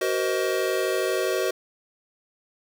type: chord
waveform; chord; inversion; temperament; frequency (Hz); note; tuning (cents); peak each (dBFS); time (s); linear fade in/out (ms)
square; C half-diminished seventh; second; just; 376.7 / 470.9 / 523.3 / 627.9; Gb4 / Bb4 / C5 / Eb5; +31 / +18 / 0 / +16; -27 / -30 / -30 / -30; 0.01-1.51; 5
effects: none